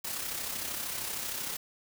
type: noise with amplitude modulation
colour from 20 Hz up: white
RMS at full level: -34 dBFS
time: 0.04-1.57 s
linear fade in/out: 10 ms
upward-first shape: sine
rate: 33 Hz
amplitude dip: 45%
effects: none